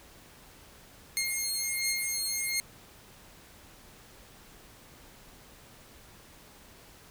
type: beating tone pair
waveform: 10% pulse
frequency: 2135 / 2136.4 Hz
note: C7 / C7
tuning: +34 / +36 cents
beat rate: 1.4 Hz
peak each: -23 dBFS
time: 1.17-2.6 s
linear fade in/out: 0 ms
effects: pink hiss -54 dBFS RMS until 7.1 s